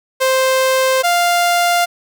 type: tone pair in turn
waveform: sawtooth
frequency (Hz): 523.3 / 698.5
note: C5 / F5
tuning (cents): 0 / 0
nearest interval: perfect fourth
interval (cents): 500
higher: second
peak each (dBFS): -8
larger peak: neither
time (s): 0.2-1.03 / 1.03-1.86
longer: neither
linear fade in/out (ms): 20
effects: none